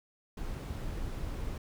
brown noise, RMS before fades -37 dBFS, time 0.37-1.58 s, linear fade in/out 5 ms, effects none

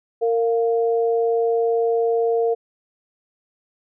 sine tone pair together, 460 / 697.8 Hz, A#4 / F5, -23 / -2 cents, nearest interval perfect fifth, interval 721 cents, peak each -17 / -25 dBFS, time 0.21-2.55 s, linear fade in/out 20 ms, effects none

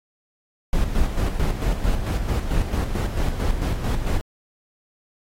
brown noise with tremolo, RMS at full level -20 dBFS, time 0.73-4.21 s, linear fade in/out 0 ms, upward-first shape square, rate 4.5 Hz, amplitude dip 50%, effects AAC 48 kbps

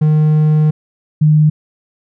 triangle / sine tone pair in turn, 153.4 / 152.8 Hz, D#3 / D#3, -24 / -31 cents, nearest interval unison, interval 7 cents, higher first, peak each -6 dBFS, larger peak neither, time 0.01-0.71 / 1.21-1.5 s, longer first, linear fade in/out 10 ms, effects none

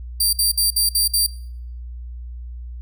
15% pulse tone bursts, 4699 Hz, D8, in tune, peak -9 dBFS, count 6, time 0.2-1.265 s, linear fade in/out 5 ms, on 130 ms, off 57 ms, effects noise-tail reverb RT60 0.6 s tail -19 dB re dry + added 60 Hz sine -30 dBFS peak until 2.81 s

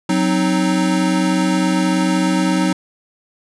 square chord, C diminished, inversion second, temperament equal, 185 / 261.6 / 311.1 Hz, Gb3 / C4 / Eb4, 0 / 0 / 0 cents, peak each -18 / -22 / -19 dBFS, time 0.09-2.73 s, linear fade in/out 5 ms, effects resampled to 24000 Hz

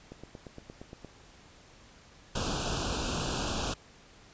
click train, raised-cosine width 2 ms, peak -30 dBFS, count 9, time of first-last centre 0.12-1.047 s, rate 8.63 Hz
pink band-stop noise, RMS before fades -32 dBFS, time 2.35-3.74 s, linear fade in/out 5 ms, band 1600 to 2500 Hz, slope 96 dB/octave
effects pink hiss -56 dBFS RMS until 4.33 s + resampled to 16000 Hz

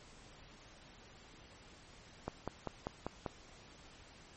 click train, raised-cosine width 1 ms, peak -23 dBFS, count 6, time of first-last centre 2.28-3.262 s, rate 5.09 Hz, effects pink hiss -58 dBFS RMS until 4.36 s + MP3 32 kbps

